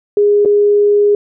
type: tone with dropouts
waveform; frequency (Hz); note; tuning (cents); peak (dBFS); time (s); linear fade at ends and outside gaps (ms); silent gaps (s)
sine; 411.6; G#4; -16; -7; 0.17-1.15; 2; 0.45-0.457
effects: none